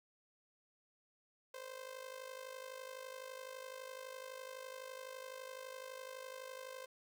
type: tone with amplitude modulation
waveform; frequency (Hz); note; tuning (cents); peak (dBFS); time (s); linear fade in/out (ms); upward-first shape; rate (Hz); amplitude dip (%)
sawtooth; 520; C5; -11; -40; 1.54-6.86; 5; sine; 51.9; 75
effects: 12-bit